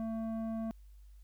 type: tone with low-pass filter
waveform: square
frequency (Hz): 223.9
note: A3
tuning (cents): +30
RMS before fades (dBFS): -37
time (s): 0-0.71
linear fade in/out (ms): 0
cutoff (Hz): 730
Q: 1.1
effects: added 50 Hz sine -52 dBFS peak until 1.23 s + white hiss -75 dBFS RMS until 1.23 s